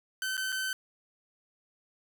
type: tone with dropouts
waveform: sawtooth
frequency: 1532 Hz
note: G6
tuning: 40 cents flat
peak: -27 dBFS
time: 0.22-0.73 s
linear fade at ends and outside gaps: 1 ms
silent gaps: 0.369-0.377 / 0.521-0.525 s
effects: 11-bit